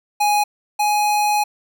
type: tone pair in turn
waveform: square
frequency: 830.6 / 835.4 Hz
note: G#5 / G#5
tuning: 0 / +10 cents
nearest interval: unison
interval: 10 cents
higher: second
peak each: -15 / -16 dBFS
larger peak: first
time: 0.2-0.44 / 0.79-1.44 s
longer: second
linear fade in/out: 10 ms
effects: none